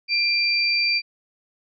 sine tone pair together, 2382 / 4669 Hz, D7 / D8, +24 / -11 cents, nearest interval octave, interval 1165 cents, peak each -21 dBFS, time 0.08-1.02 s, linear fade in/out 50 ms, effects none

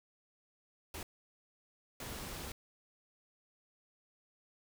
pink noise bursts at uneven times, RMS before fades -44 dBFS, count 2, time 0.94-1.03 / 2-2.52 s, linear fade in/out 2 ms, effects none

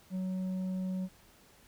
sine tone with tanh clipping, 186.2 Hz, F#3, 11 cents sharp, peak -33 dBFS, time 0.1-1.09 s, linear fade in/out 50 ms, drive 5 dB, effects pink hiss -61 dBFS RMS until 1.67 s

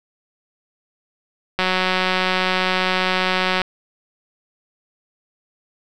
click train, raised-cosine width 0.3 ms, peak -3 dBFS, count 376, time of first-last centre 1.59-3.617 s, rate 185 Hz, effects none

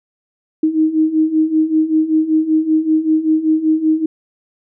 sine beating tone pair, 311.1 / 316.3 Hz, D#4 / D#4, 0 / +29 cents, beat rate 5.2 Hz, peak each -17 / -13 dBFS, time 0.63-4.06 s, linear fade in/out 5 ms, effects none

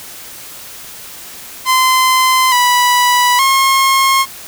sawtooth tone with pitch steps, 1033 / 983 / 1076 Hz, C6 / B5 / C6, -22 / -8 / +48 cents, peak -5 dBFS, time 1.65-4.26 s, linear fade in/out 50 ms, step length 870 ms, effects white hiss -32 dBFS RMS until 4.47 s

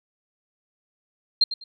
sine tone with echo, 4186 Hz, C8, in tune, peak -13 dBFS, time 1.41-1.44 s, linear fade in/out 5 ms, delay 100 ms, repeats 2, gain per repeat -13 dB, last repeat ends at 1.64 s, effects none

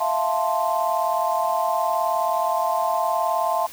sine chord, F major seventh, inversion third, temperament equal, 659.3 / 698.5 / 880 / 1046.5 Hz, E5 / F5 / A5 / C6, 0 / 0 / 0 / 0 cents, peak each -25 dBFS, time 0-3.67 s, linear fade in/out 10 ms, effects white hiss -41 dBFS RMS until 3.72 s

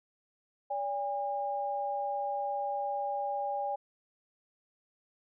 sine tone pair together, 573 / 810.5 Hz, D5 / G#5, -43 / -42 cents, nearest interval tritone, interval 601 cents, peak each -36 / -32 dBFS, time 0.7-3.76 s, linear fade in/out 10 ms, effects none

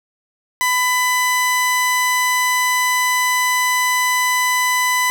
45% pulse tone pair together, 1000 / 2000 Hz, B5 / B6, +21 / +21 cents, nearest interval octave, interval 1200 cents, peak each -18 dBFS, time 0.61-5.1 s, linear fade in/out 0 ms, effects 7-bit

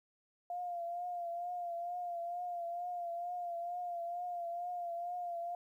sine tone with vibrato, 698.5 Hz, F5, in tune, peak -37 dBFS, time 0.5-5.55 s, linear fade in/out 2 ms, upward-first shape triangle, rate 2.2 Hz, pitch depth 49 cents each way, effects 12-bit

